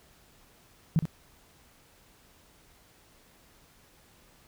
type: tone with echo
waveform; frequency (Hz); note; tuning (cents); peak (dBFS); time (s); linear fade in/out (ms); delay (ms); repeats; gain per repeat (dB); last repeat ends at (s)
sine; 160; D#3; +49; -19; 0.96-0.99; 0; 64; 1; -8; 1.054
effects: pink hiss -60 dBFS RMS until 4.47 s